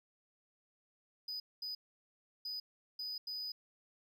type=tone bursts at uneven times; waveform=triangle; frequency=4978 Hz; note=D#8; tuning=in tune; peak=-38 dBFS; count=5; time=1.28-1.4 / 1.62-1.75 / 2.45-2.6 / 2.99-3.18 / 3.27-3.52 s; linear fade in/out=5 ms; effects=none